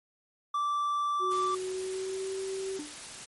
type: tone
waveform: triangle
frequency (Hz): 1168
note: D6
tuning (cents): -10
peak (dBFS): -25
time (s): 0.54-1.55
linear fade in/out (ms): 5
type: tone with pitch glide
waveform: sine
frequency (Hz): 370 to 383.9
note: F#4 to G4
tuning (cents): 0 to -36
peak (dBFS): -32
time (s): 1.19-2.81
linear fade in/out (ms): 50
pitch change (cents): +64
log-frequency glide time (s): 1.5-2.32
type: noise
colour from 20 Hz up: white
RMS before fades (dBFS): -43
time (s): 1.3-3.26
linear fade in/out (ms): 20
type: tone with exponential decay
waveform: triangle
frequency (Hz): 297.5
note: D4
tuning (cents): +22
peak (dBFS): -31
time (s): 2.79-3.02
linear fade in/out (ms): 2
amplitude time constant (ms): 50
effects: MP3 48 kbps